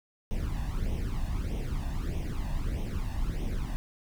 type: noise with flanger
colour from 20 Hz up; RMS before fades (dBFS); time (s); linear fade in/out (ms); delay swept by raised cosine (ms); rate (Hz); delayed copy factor
brown; -31; 0.31-3.76; 0; 0.33 to 1.14; 1.6; +0.75
effects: none